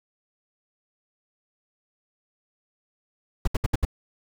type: noise bursts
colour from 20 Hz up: brown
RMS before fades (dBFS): -20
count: 5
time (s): 3.45-3.851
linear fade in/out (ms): 5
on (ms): 25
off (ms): 69
effects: none